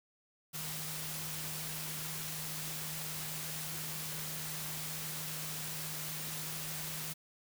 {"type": "tone in noise", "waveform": "sine", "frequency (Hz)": 155.56, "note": "D#3", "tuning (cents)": 0, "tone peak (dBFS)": -46, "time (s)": [0.53, 7.14], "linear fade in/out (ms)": 20, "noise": "white", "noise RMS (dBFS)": -41, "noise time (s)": [0.53, 7.14], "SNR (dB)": -8, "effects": []}